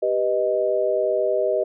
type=chord; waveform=sine; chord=G augmented; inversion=none; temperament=equal; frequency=392 / 493.9 / 622.3 Hz; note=G4 / B4 / D#5; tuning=0 / 0 / 0 cents; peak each=-24 / -24 / -21 dBFS; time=0.02-1.64 s; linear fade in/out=10 ms; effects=none